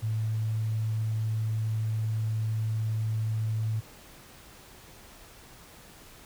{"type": "tone", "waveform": "sine", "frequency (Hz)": 110, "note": "A2", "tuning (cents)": 0, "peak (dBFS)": -26, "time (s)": [0.02, 3.81], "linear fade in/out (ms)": 20, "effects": ["pink hiss -51 dBFS RMS until 6.25 s"]}